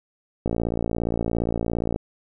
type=click train; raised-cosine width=2 ms; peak=-11 dBFS; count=87; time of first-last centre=0.46-1.961 s; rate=57.3 Hz; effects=none